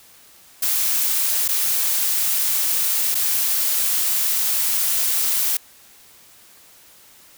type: noise with dropouts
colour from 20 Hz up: blue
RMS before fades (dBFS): -20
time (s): 0.62-5.57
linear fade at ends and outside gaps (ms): 5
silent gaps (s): 1.48-1.487 / 3.146-3.151
effects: white hiss -49 dBFS RMS until 7.37 s